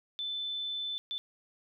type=tone bursts at uneven times; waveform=sine; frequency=3520 Hz; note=A7; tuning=in tune; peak=-33 dBFS; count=2; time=0.19-0.98 / 1.11-1.18 s; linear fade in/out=0 ms; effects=none